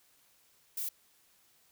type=noise; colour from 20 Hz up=violet; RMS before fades=-36 dBFS; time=0.77-0.89 s; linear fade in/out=5 ms; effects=white hiss -67 dBFS RMS until 1.71 s